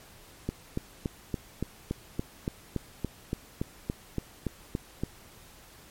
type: click train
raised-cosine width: 3 ms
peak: -16 dBFS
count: 17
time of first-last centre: 0.49-5.035 s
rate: 3.52 Hz
effects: pink hiss -53 dBFS RMS until 5.9 s + MP3 64 kbps